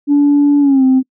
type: tone with pitch glide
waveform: sine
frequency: 287.9 to 261 Hz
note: D4 to C4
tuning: -34 to -4 cents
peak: -5 dBFS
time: 0.07-1.03 s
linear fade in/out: 50 ms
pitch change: -170 cents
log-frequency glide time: 0.6-0.84 s
effects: noise-tail reverb RT60 0.1 s tail -26 dB re dry + tanh soft clip ceiling -4 dBFS